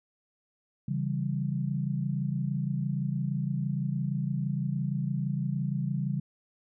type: chord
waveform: sine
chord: C# diminished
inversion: none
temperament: equal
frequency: 138.59 / 164.81 / 196 Hz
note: C#3 / E3 / G3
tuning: 0 / 0 / 0 cents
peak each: -30 / -33 / -33 dBFS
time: 0.88-6.2 s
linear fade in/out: 5 ms
effects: none